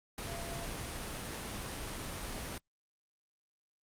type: tone in noise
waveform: sine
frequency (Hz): 681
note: F5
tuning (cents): -44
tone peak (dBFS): -44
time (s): 0.27-0.66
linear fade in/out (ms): 2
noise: pink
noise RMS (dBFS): -40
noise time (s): 0.18-2.58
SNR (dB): -7
effects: low-pass 12000 Hz 12 dB/octave + Opus 32 kbps